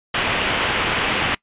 white low-pass noise, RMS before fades -21 dBFS, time 0.14-1.35 s, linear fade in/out 5 ms, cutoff 3300 Hz, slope 48 dB/octave, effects noise-tail reverb RT60 0.1 s tail -23 dB re dry + resampled to 8000 Hz

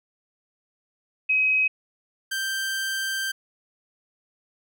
sine / sawtooth tone pair in turn, 2537 / 1568.8 Hz, D#7 / G6, +33 / +1 cents, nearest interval minor sixth, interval 832 cents, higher first, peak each -18 / -22 dBFS, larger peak first, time 1.29-1.68 / 2.31-3.32 s, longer second, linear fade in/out 10 ms, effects none

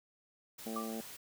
white noise, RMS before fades -49 dBFS, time 0.58-1.17 s, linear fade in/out 10 ms
harmonic tone, 111.9 Hz, A2, 30 cents sharp, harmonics 2 / 3 / 4 / 5 / 6 / 7, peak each -40 / -47 / -46 / -49 / -51 / -51 dBFS, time 0.66-1.01 s, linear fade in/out 5 ms
sine tone with exponential decay, 1174.7 Hz, D6, in tune, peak -34 dBFS, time 0.76-0.99 s, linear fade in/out 5 ms, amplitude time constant 48 ms
effects none

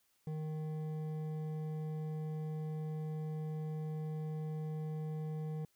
sine tone with hard clipping, 155.2 Hz, D#3, 4 cents flat, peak -39 dBFS, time 0.27-5.65 s, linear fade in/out 2 ms, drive 9 dB, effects white hiss -75 dBFS RMS until 5.75 s

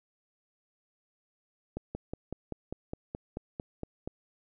slowing click train, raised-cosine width 2 ms, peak -22 dBFS, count 12, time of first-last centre 1.77-4.075 s, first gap 180 ms, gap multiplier 1.03, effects none

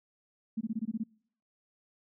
sine tone bursts, 222 Hz, A3, 16 cents sharp, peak -29 dBFS, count 8, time 0.57-1.038 s, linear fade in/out 10 ms, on 41 ms, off 20 ms, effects noise-tail reverb RT60 0.6 s tail -26 dB re dry

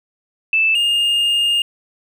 sine / triangle tone pair in turn, 2636 / 2828 Hz, E7 / F7, -1 / +21 cents, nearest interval minor second, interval 122 cents, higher second, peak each -12 dBFS, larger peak neither, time 0.53-0.75 / 0.75-1.62 s, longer second, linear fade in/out 2 ms, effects none

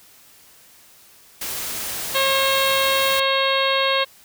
white noise, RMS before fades -28 dBFS, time 1.41-3.2 s, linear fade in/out 5 ms
harmonic tone, 540 Hz, C#5, 45 cents flat, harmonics 1 / 2 / 3 / 4 / 5 / 6 / 7 / 8, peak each -22 / -23 / -27 / -27 / -26 / -26 / -26 / -30 dBFS, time 2.14-4.05 s, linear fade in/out 20 ms
effects white hiss -50 dBFS RMS until 4.24 s

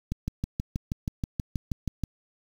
click train, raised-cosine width 5 ms, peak -16 dBFS, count 13, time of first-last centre 0.12-2.037 s, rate 6.26 Hz, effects 7-bit

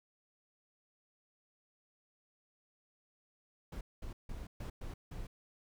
brown noise bursts at uneven times, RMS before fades -43 dBFS, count 6, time 3.72-3.81 / 4.02-4.13 / 4.29-4.47 / 4.6-4.7 / 4.81-4.94 / 5.11-5.27 s, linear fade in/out 5 ms, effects none

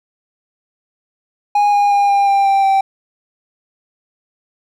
triangle tone with pitch steps, 823 / 815.4 / 807.9 / 800.5 / 793.1 / 785.8 / 778.6 Hz, G#5 / G#5 / G#5 / G5 / G5 / G5 / G5, -16 / -32 / -48 / +36 / +20 / +4 / -12 cents, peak -8 dBFS, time 1.55-2.81 s, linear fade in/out 5 ms, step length 180 ms, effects none

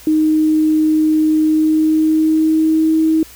sine tone with pitch glide, 311.1 to 318 Hz, D#4 to D#4, 0 to +38 cents, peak -10 dBFS, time 0.07-3.23 s, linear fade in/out 2 ms, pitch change +38 cents, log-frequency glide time 1.41-2.99 s, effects added 60 Hz sine -45 dBFS peak until 3.35 s + white hiss -40 dBFS RMS until 3.35 s

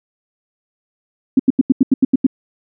sine tone bursts, 263.1 Hz, C4, 10 cents sharp, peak -6 dBFS, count 9, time 1.37-2.267 s, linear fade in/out 5 ms, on 25 ms, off 84 ms, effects none

